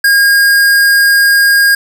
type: tone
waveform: square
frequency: 1624 Hz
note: G#6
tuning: 39 cents flat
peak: -6 dBFS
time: 0.04-1.75 s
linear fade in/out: 5 ms
effects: none